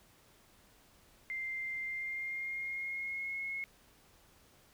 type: tone with pitch glide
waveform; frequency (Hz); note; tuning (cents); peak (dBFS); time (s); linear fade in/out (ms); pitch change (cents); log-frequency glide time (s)
sine; 2093 to 2171; C7 to C#7; 0 to -37; -36; 1.3-3.64; 0; +63; 1.82-3.37
effects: pink hiss -64 dBFS RMS until 4.73 s